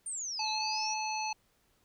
sine exponential two-way sweep, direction down then up, 9190 to 3951 to 5860 Hz, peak -35 dBFS, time 0.06-0.94 s, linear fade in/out 5 ms, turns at 0.49 s
harmonic tone, 865 Hz, A5, 30 cents flat, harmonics 1 / 3 / 5 / 7, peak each -34 / -39 / -41 / -42 dBFS, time 0.39-1.33 s, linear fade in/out 5 ms
effects pink hiss -71 dBFS RMS until 1.84 s

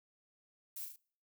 violet noise with echo, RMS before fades -44 dBFS, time 0.76-0.85 s, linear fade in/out 5 ms, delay 37 ms, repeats 3, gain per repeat -4 dB, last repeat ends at 0.961 s, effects noise-tail reverb RT60 0.5 s tail -24 dB re dry

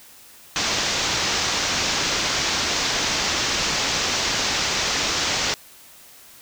white low-pass noise, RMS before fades -23 dBFS, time 0.56-5.54 s, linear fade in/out 0 ms, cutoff 6600 Hz, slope 48 dB/octave, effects white hiss -47 dBFS RMS until 6.41 s

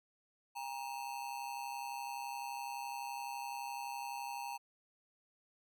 square ring-modulated tone, 877 Hz, A5, 6 cents flat, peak -38 dBFS, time 0.55-4.58 s, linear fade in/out 20 ms, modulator 65.9 Hz, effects none

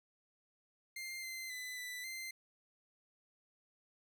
sawtooth tone with pitch steps, 2102 / 2073 / 2007 / 1987 / 2080 Hz, C7 / C7 / B6 / B6 / C7, +7 / -17 / +27 / +10 / -11 cents, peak -39 dBFS, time 0.96-2.31 s, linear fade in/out 5 ms, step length 270 ms, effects none

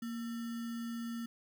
sine tone with sample-and-hold, 233.1 Hz, A#3, in tune, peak -37 dBFS, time 0.02-1.26 s, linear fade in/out 5 ms, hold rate 1575 Hz, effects none

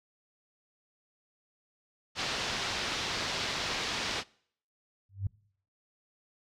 white low-pass noise, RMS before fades -34 dBFS, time 2.15-4.24 s, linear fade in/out 50 ms, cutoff 5000 Hz, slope 24 dB/octave
sine tone with exponential growth, 98 Hz, G2, in tune, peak -25 dBFS, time 5.09-5.27 s, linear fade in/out 5 ms, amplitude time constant 37 ms
effects noise-tail reverb RT60 0.6 s tail -24 dB re dry

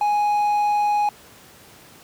triangle tone, 830.6 Hz, G#5, in tune, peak -15 dBFS, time 0.01-1.09 s, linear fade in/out 2 ms, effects pink hiss -47 dBFS RMS until 2.03 s + high-pass 100 Hz 12 dB/octave

